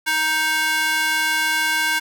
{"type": "tone with high-pass filter", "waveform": "square", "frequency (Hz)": 313.2, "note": "D#4", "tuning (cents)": 11, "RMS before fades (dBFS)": -20, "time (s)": [0.06, 2], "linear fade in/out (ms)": 20, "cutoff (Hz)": 1500, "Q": 1.8, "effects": []}